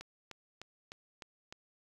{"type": "click train", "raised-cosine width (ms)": 0.2, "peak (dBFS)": -28, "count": 6, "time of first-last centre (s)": [0.01, 1.525], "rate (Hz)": 3.3, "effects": ["9-bit"]}